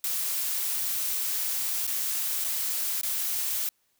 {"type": "noise with dropouts", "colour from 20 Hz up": "blue", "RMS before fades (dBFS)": -29, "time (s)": [0.04, 3.69], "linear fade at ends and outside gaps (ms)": 1, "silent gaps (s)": [[1.868, 1.875], [2.442, 2.446], [3.013, 3.032]], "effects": ["white hiss -71 dBFS RMS until 3.99 s"]}